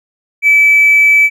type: tone with hard clipping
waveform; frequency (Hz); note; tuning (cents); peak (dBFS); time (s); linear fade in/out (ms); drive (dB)
sine; 2305; D7; -33; -5; 0.42-1.3; 50; 1
effects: none